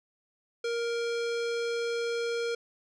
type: tone with low-pass filter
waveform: square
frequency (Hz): 468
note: A#4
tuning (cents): +7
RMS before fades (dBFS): -31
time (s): 0.64-2.55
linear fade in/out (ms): 5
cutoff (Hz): 5300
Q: 1.2
effects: none